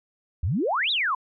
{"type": "exponential two-way sweep", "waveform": "sine", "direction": "up then down", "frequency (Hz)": [68.7, 4022, 966], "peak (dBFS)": -21, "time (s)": [0.43, 1.15], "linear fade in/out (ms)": 5, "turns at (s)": 0.91, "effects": ["MP3 48 kbps"]}